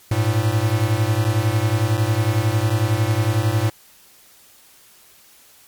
square beating tone pair, 103.83 / 114.83 Hz, G#2 / A#2, 0 / -26 cents, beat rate 11 Hz, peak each -20 dBFS, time 0.11-3.7 s, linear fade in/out 5 ms, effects white hiss -50 dBFS RMS until 5.67 s + MP3 96 kbps

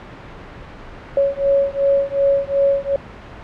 sine beating tone pair, 554.4 / 557.1 Hz, C#5 / C#5, 0 / +9 cents, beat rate 2.7 Hz, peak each -17 dBFS, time 1.17-2.96 s, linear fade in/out 2 ms, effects pink hiss -36 dBFS RMS until 3.43 s + low-pass 2000 Hz 12 dB/octave

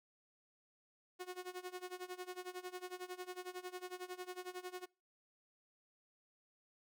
sawtooth tone with tremolo, 363.9 Hz, F#4, 29 cents flat, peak -38 dBFS, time 1.19-4.86 s, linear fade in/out 20 ms, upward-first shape sine, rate 11 Hz, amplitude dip 90%, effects noise-tail reverb RT60 0.3 s tail -24 dB re dry

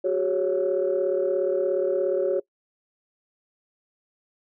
sine chord, F# suspended second, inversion none, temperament equal with one note detuned, 370 / 407 / 554.4 Hz, F#4 / G#4 / C#5, 0 / -35 / 0 cents, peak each -24 / -27 / -23 dBFS, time 0.04-2.4 s, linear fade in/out 10 ms, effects noise-tail reverb RT60 0.1 s tail -22 dB re dry + tanh soft clip ceiling -14 dBFS

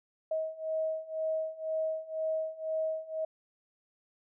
sine beating tone pair, 634 / 636 Hz, D#5 / D#5, +32 / +38 cents, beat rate 2 Hz, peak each -35 / -33 dBFS, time 0.31-3.25 s, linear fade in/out 5 ms, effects none

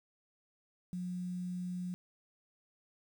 sine tone with quantisation, 180 Hz, F#3, 47 cents flat, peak -36 dBFS, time 0.93-1.94 s, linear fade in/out 0 ms, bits 10, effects none

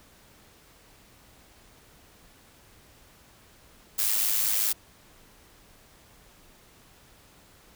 blue noise with amplitude modulation, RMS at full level -23 dBFS, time 3.98-4.73 s, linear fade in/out 10 ms, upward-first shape sine, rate 105 Hz, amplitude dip 55%, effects pink hiss -56 dBFS RMS until 7.75 s

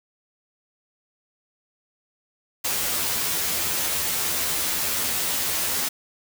white noise with comb filter, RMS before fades -25 dBFS, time 2.64-5.89 s, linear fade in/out 10 ms, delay 12 ms, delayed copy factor +1, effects none

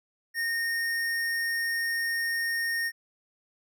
sine tone with hard clipping, 1843 Hz, A#6, 20 cents flat, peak -28 dBFS, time 0.34-2.92 s, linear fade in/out 50 ms, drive 16 dB, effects none

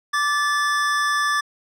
square tone pair together, 1171 / 1739.9 Hz, D6 / A6, -5 / -20 cents, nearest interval perfect fifth, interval 685 cents, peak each -22 dBFS, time 0.13-1.41 s, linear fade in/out 10 ms, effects low-pass 8000 Hz 12 dB/octave

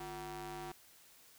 sawtooth ring-modulated tone, 200.6 Hz, G3, 40 cents sharp, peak -36 dBFS, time 0-0.72 s, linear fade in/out 5 ms, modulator 552 Hz, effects white hiss -62 dBFS RMS until 1.38 s

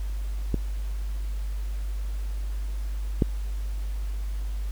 clicks, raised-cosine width 3 ms, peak -12 / -7 dBFS, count 2, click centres 0.543 / 3.222 s, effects added 50 Hz sine -27 dBFS peak until 4.71 s + pink hiss -50 dBFS RMS until 4.71 s

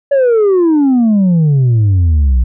sine exponential sweep, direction down, 573 to 58.4 Hz, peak -4 dBFS, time 0.11-2.44 s, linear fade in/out 10 ms, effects tanh soft clip ceiling -6 dBFS

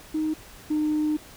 sine tone pair in turn, 311.1 / 304.5 Hz, D#4 / D#4, 0 / -37 cents, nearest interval unison, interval 37 cents, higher first, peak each -22 / -20 dBFS, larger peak second, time 0.14-0.34 / 0.7-1.17 s, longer second, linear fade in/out 10 ms, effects tanh soft clip ceiling -18 dBFS + pink hiss -47 dBFS RMS until 1.36 s

